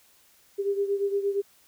sine beating tone pair, 397.9 / 406.5 Hz, G4 / G#4, +26 / -37 cents, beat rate 8.6 Hz, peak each -25 / -30 dBFS, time 0.58-1.42 s, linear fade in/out 20 ms, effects white hiss -60 dBFS RMS until 1.67 s

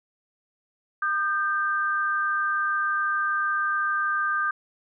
sine tone pair together, 1214.8 / 1568 Hz, D#6 / G6, -42 / 0 cents, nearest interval major third, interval 442 cents, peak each -25 dBFS, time 1.02-4.51 s, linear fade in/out 5 ms, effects none

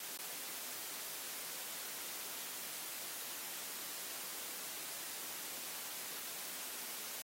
white noise with dropouts, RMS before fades -45 dBFS, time 0-7.22 s, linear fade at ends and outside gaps 2 ms, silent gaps 0.175-0.188 s, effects high-pass 200 Hz 12 dB/octave + AAC 48 kbps

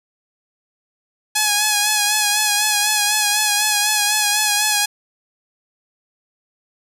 5% pulse tone with vibrato, 838 Hz, G#5, 15 cents sharp, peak -3 dBFS, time 1.35-4.86 s, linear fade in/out 10 ms, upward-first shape sine, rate 4 Hz, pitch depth 37 cents each way, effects none

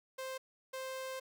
sawtooth tone bursts at uneven times, 524 Hz, C5, 2 cents sharp, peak -36 dBFS, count 2, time 0.18-0.38 / 0.73-1.2 s, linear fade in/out 10 ms, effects none

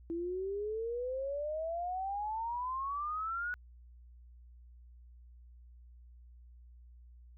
sine exponential sweep, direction up, 330.5 to 1480 Hz, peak -34 dBFS, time 0.1-3.54 s, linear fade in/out 0 ms, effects added 60 Hz sine -53 dBFS peak until 7.37 s

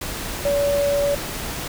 sine tone in noise, 570 Hz, C#5, 48 cents sharp, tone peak -17 dBFS, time 0.45-1.15 s, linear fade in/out 5 ms, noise pink, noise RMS -29 dBFS, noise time 0.01-1.68 s, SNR +9 dB, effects none

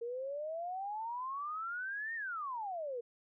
sine exponential two-way sweep, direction up then down, 460.2 to 1864.7 to 460.2 Hz, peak -37 dBFS, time 0.01-3.01 s, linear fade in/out 10 ms, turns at 2.15 s, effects none

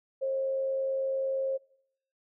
sine tone with frequency modulation, 535 Hz, C5, 38 cents sharp, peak -27 dBFS, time 0.21-1.58 s, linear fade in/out 20 ms, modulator 88.9 Hz, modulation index 0.21, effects noise-tail reverb RT60 0.7 s tail -24 dB re dry

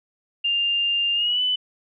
sine tone with pitch glide, 2800 to 3001 Hz, F7 to F#7, +4 to +24 cents, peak -19 dBFS, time 0.44-1.56 s, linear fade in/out 10 ms, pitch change +120 cents, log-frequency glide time 1.14-1.42 s, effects none

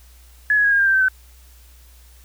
sine tone with pitch steps, 1700 / 1673.7 / 1647.8 / 1622.3 / 1597.2 / 1572.5 / 1548.1 / 1524.2 Hz, G#6 / G#6 / G#6 / G#6 / G6 / G6 / G6 / G6, +40 / +13 / -14 / -41 / +32 / +5 / -22 / -49 cents, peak -13 dBFS, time 0.5-1.084 s, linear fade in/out 2 ms, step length 73 ms, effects added 61 Hz sine -45 dBFS peak until 2.24 s + white hiss -53 dBFS RMS until 2.24 s

